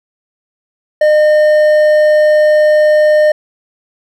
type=tone with hard clipping; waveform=triangle; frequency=608 Hz; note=D#5; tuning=40 cents flat; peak=-7 dBFS; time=1.01-3.32 s; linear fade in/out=5 ms; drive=9 dB; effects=none